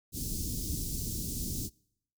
pink band-stop noise, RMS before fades -35 dBFS, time 0.12-1.7 s, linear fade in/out 50 ms, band 300 to 5100 Hz, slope 24 dB/octave, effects noise-tail reverb RT60 0.7 s tail -25 dB re dry

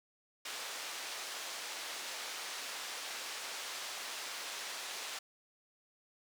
white band-pass noise, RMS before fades -43 dBFS, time 0.45-5.19 s, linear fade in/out 5 ms, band 500 to 5700 Hz, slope 12 dB/octave, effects none

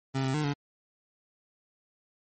25% pulse tone with pitch steps, 134.1 / 132.5 / 151.6 / 143.3 Hz, C3 / C3 / D#3 / D3, +43 / +22 / -45 / -42 cents, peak -23 dBFS, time 0.14-0.54 s, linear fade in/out 20 ms, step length 100 ms, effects MP3 32 kbps

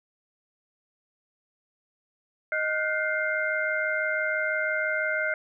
sine tone cluster, 622 / 1430 / 1536 / 2102 Hz, D#5 / F6 / G6 / C7, -1 / +41 / -36 / +7 cents, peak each -30 dBFS, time 2.52-5.34 s, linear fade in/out 2 ms, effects none

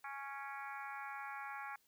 harmonic tone with a mistuned harmonic, 277.2 Hz, C#4, in tune, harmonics 3 / 4 / 5 / 6 / 7 / 8 / 9, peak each -48 / -50 / -50 / -51 / -56 / -54 / -59 dBFS, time 0.04-1.76 s, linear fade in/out 5 ms, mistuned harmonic 9, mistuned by -64 cents, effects white hiss -74 dBFS RMS until 1.87 s

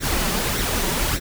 pink noise with flanger, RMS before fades -22 dBFS, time 0-1.2 s, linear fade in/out 50 ms, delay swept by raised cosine 0.51 to 5.31 ms, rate 1.7 Hz, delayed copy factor +0.6, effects none

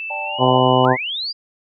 sine tone with pitch glide, 2644 to 2951 Hz, E7 to F#7, +5 to -5 cents, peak -25 dBFS, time 0-0.85 s, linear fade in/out 0 ms, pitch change +190 cents, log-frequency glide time 0.25-0.4 s
sine chord, D suspended fourth, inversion none, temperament just, 587.3 / 783.1 / 881 Hz, D5 / G5 / A5, 0 / -2 / +2 cents, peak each -31 / -29 / -29 dBFS, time 0.1-0.61 s, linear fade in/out 5 ms
harmonic tone, 127.9 Hz, C3, 39 cents flat, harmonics 1 / 2 / 3 / 4 / 5 / 6 / 7 / 8, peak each -20 / -20 / -20 / -20 / -20 / -20 / -20 / -20 dBFS, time 0.38-0.97 s, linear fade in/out 50 ms
sine linear sweep, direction up, 1046.5 to 4900 Hz, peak -22 dBFS, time 0.83-1.33 s, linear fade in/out 20 ms
effects none

